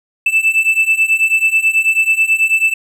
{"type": "beating tone pair", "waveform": "triangle", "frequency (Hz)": [2637, 2646.2], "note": ["E7", "E7"], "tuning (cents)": [0, 6], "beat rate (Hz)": 9.2, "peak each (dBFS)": [-13, -11], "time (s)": [0.26, 2.74], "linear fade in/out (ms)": 5, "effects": []}